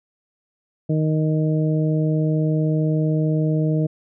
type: harmonic tone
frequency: 155.56 Hz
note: D#3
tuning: in tune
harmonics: 1 / 2 / 3 / 4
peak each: -18 / -24 / -28 / -30 dBFS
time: 0.89-3.87 s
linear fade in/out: 10 ms
effects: none